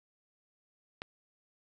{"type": "click", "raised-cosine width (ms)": 0.3, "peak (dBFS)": -22, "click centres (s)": 1.019, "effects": []}